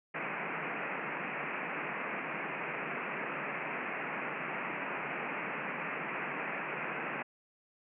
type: band-pass noise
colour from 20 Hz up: white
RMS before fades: -38 dBFS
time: 0.14-7.23 s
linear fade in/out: 10 ms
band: 140 to 2600 Hz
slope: 96 dB/octave
effects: none